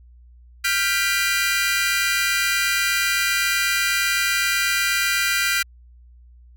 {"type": "chord", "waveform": "sawtooth", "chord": "G dominant seventh", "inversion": "third", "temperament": "equal with one note detuned", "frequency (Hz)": [1396.9, 1568, 1975.5, 2396], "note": ["F6", "G6", "B6", "D7"], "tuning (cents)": [0, 0, 0, 34], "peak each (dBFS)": -21, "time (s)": [0.64, 5.63], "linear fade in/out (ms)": 10, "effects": ["added 60 Hz sine -45 dBFS peak until 6.56 s"]}